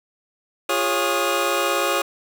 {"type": "tone cluster", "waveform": "25% pulse", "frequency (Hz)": [348.5, 407.9, 551, 1240, 1426], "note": ["F4", "G#4", "C#5", "D#6", "F6"], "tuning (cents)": [-4, -31, -11, -6, 36], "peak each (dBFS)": [-23, -23, -20, -21, -26], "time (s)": [0.69, 2.02], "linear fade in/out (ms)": 5, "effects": ["8-bit"]}